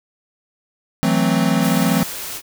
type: chord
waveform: square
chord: F# half-diminished seventh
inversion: third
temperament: equal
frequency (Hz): 164.81 / 185 / 220 / 261.6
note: E3 / F#3 / A3 / C4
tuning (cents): 0 / 0 / 0 / 0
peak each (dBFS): -21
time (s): 1.03-2.03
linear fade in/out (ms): 0
type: noise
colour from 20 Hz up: white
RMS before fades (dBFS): -29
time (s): 1.6-2.42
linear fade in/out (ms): 50
effects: none